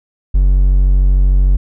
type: tone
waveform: triangle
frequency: 46.65 Hz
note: F#1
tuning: 15 cents sharp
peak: -5 dBFS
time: 0.34-1.57 s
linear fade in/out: 10 ms
effects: none